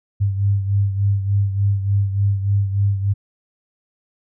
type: beating tone pair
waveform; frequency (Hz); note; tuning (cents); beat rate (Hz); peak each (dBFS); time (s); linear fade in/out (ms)
sine; 99.2 / 102.6; G2 / G#2; +21 / -21; 3.4; -16 / -23; 0.2-3.14; 20
effects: none